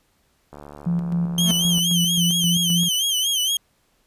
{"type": "click train", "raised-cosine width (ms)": 1, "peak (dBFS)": -25, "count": 93, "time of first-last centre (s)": [0.53, 1.789], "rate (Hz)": 73.1}
{"type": "tone with tremolo", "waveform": "sine", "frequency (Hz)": 172.2, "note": "F3", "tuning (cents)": -24, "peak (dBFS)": -18, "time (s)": [0.86, 2.89], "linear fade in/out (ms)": 10, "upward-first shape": "square", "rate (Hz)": 3.8, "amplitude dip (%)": 45}
{"type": "tone with vibrato", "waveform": "sawtooth", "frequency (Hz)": 3128, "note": "G7", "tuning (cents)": -4, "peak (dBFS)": -16, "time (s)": [1.38, 3.57], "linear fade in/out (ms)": 2, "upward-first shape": "sine", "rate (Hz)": 4.3, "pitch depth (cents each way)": 95}
{"type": "tone with exponential growth", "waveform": "45% pulse", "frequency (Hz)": 220, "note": "A3", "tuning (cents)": 0, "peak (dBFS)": -19, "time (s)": [1.39, 1.51], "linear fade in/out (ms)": 2, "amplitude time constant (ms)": 25}
{"effects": ["pink hiss -64 dBFS RMS until 4.06 s", "resampled to 32000 Hz"]}